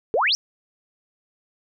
sine exponential sweep, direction up, 397 to 5920 Hz, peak -17 dBFS, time 0.14-0.35 s, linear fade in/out 0 ms, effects none

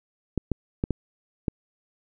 clicks, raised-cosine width 3 ms, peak -11 dBFS, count 5, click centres 0.377 / 0.517 / 0.839 / 0.907 / 1.482 s, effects none

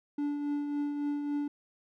triangle tone with tremolo, 290.2 Hz, D4, 21 cents flat, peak -26 dBFS, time 0.18-1.48 s, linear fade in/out 5 ms, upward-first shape triangle, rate 3.6 Hz, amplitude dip 45%, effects none

